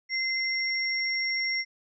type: tone pair together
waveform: sine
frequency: 2071 / 5529 Hz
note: C7 / F8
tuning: -18 / -18 cents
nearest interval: octave + perfect fourth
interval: 1700 cents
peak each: -27 / -31 dBFS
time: 0.09-1.65 s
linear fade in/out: 50 ms
effects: none